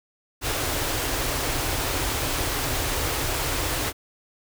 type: band-stop noise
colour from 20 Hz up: pink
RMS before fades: -26 dBFS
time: 0.41-3.93 s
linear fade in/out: 50 ms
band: 150 to 250 Hz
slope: 96 dB/octave
effects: none